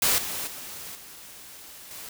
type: noise with level steps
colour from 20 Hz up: white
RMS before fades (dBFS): -22 / -32 / -39 / -45 / -40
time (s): 0.02-2.09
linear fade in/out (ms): 2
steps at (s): 0.18 / 0.47 / 0.95 / 1.91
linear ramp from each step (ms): 2
effects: none